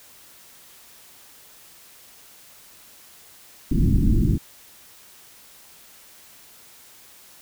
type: low-pass noise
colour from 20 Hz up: pink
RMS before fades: -18 dBFS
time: 3.71-4.38 s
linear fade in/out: 10 ms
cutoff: 310 Hz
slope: 48 dB/octave
effects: white hiss -49 dBFS RMS until 7.41 s